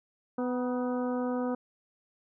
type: harmonic tone with a mistuned harmonic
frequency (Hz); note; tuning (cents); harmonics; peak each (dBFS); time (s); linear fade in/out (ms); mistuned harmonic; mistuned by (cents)
249.4; B3; +17; 1 / 2 / 3 / 4 / 5 / 6; -30 / -33 / -40 / -42 / -43 / -49; 0.38-1.55; 5; 4; -45
effects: none